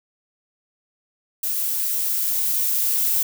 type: noise with level ramp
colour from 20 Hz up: violet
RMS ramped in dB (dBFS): -24 to -20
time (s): 1.43-3.23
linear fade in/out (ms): 5
effects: none